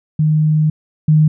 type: tone pair in turn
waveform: sine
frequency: 154.2 / 154.2 Hz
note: D#3 / D#3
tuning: -15 / -15 cents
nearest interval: unison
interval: 0 cents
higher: neither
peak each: -10 / -7 dBFS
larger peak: second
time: 0.19-0.7 / 1.08-1.28 s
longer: first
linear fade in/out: 5 ms
effects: none